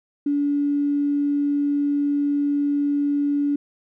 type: tone with tanh clipping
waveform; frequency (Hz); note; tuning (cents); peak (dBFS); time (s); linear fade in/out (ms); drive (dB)
triangle; 287.3; D4; -38; -18; 0.26-3.56; 5; 3
effects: none